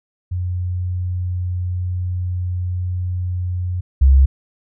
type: tone pair in turn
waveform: sine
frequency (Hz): 90.1 / 67.5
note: F#2 / C#2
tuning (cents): -45 / -45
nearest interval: perfect fourth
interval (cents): 500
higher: first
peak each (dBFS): -19 / -7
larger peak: second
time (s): 0.31-3.81 / 4.01-4.26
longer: first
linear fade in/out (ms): 10
effects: none